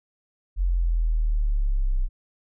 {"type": "linear sweep", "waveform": "sine", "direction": "down", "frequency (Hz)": [45.16, 30.87], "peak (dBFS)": -19, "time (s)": [0.56, 2.09], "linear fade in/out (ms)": 50, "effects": []}